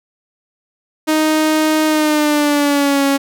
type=tone with pitch glide; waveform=sawtooth; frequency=311.1 to 277.2 Hz; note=D#4 to C#4; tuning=0 to 0 cents; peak=-8 dBFS; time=1.07-3.18 s; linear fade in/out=20 ms; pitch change=-200 cents; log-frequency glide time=1.86-3.04 s; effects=none